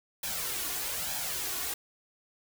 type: noise with flanger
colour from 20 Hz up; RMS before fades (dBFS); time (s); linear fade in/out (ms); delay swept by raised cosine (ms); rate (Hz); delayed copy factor
white; -34; 0.23-1.74; 5; 1.2 to 2.8; 1.1; +0.6
effects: none